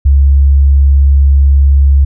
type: tone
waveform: sine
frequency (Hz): 69.3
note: C#2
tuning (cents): 0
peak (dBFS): -3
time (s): 0.05-2.05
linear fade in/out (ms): 10
effects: none